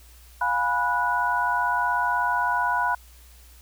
sine tone cluster, 707 / 823 / 984 / 1467 Hz, F5 / G#5 / B5 / F#6, +21 / -16 / -7 / -15 cents, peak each -30 / -31 / -23 / -26 dBFS, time 0.41-2.95 s, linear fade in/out 5 ms, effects added 60 Hz sine -48 dBFS peak until 3.61 s + white hiss -54 dBFS RMS until 3.61 s

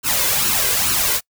white noise with flanger, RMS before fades -18 dBFS, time 0.03-1.21 s, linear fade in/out 50 ms, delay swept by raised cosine 0.71 to 2.01 ms, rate 2.3 Hz, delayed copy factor +0.6, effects noise-tail reverb RT60 0.1 s tail -26 dB re dry

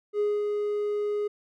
triangle tone with ADSR envelope, 415.3 Hz, G#4, in tune, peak -19 dBFS, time 0.13-1.28 s, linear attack 69 ms, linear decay 220 ms, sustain -4 dB, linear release 11 ms, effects tanh soft clip ceiling -17 dBFS

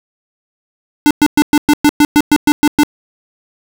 square tone bursts, 295.5 Hz, D4, 11 cents sharp, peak -6 dBFS, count 12, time 1.06-2.834 s, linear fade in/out 0 ms, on 47 ms, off 110 ms, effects none

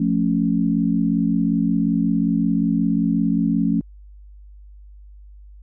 sine chord, F augmented, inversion none, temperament equal, 174.61 / 220 / 277.2 Hz, F3 / A3 / C#4, 0 / 0 / 0 cents, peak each -21 / -20 / -21 dBFS, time 0-3.81 s, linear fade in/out 5 ms, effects added 50 Hz sine -40 dBFS peak until 5.62 s

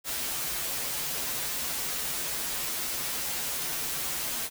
white noise with comb filter, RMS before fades -32 dBFS, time 0.04-4.5 s, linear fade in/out 50 ms, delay 10 ms, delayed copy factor -0.8, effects none

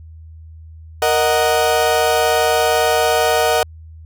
35% pulse chord, D# minor, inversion second, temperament equal, 466.2 / 622.3 / 740 Hz, A#4 / D#5 / F#5, 0 / 0 / 0 cents, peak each -16 dBFS, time 1.02-3.63 s, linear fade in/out 2 ms, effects added 80 Hz sine -35 dBFS peak until 4.05 s

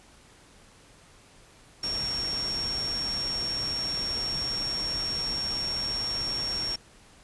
sine tone in noise, 5530 Hz, F8, 18 cents flat, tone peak -28 dBFS, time 1.83-6.76 s, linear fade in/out 5 ms, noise pink, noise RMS -38 dBFS, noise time 1.83-6.76 s, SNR +7 dB, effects pink hiss -55 dBFS RMS until 7.23 s + resampled to 24000 Hz

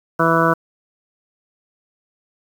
harmonic tone, 164.81 Hz, E3, in tune, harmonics 1 / 2 / 3 / 4 / 6 / 7 / 8 / 9, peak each -21 / -21 / -21 / -21 / -21 / -21 / -21 / -21 dBFS, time 0.19-0.54 s, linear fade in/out 10 ms, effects 7-bit

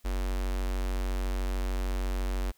square tone with notch filter, 46.84 Hz, F#1, 22 cents sharp, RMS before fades -30 dBFS, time 0.04-2.52 s, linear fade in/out 20 ms, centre 140 Hz, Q 1.5, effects white hiss -66 dBFS RMS until 2.57 s

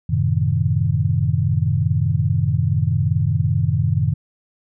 sine chord, F# diminished seventh, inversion none, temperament equal, 92.5 / 110 / 130.81 / 155.56 Hz, F#2 / A2 / C3 / Eb3, 0 / 0 / 0 / 0 cents, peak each -21 dBFS, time 0.09-4.14 s, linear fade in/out 10 ms, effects none

